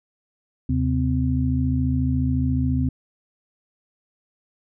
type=tone cluster; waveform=sine; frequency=77.5 / 131.7 / 256.5 Hz; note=D#2 / C3 / C4; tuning=-6 / +12 / -34 cents; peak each=-23 dBFS; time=0.69-2.89 s; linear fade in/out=5 ms; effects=none